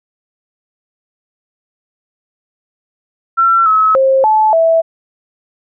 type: tone with pitch steps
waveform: sine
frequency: 1352 / 1288 / 533 / 866 / 656 Hz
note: E6 / E6 / C5 / A5 / E5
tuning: +43 / -41 / +32 / -28 / -9 cents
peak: -7 dBFS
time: 3.37-4.82 s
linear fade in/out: 20 ms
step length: 290 ms
effects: none